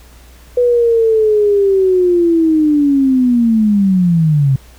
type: linear sweep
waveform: sine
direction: down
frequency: 493.9 to 130.81 Hz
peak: -8 dBFS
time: 0.57-4.56 s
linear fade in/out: 5 ms
effects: added 60 Hz sine -39 dBFS peak until 4.78 s + pink hiss -45 dBFS RMS until 4.78 s